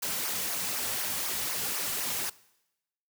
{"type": "noise with flanger", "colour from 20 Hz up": "white", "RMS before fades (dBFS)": -32, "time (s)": [0.02, 2.3], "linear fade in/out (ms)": 10, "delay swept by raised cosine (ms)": [0.25, 3.25], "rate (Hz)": 4, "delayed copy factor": -0.65, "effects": ["noise-tail reverb RT60 0.9 s tail -21 dB re dry"]}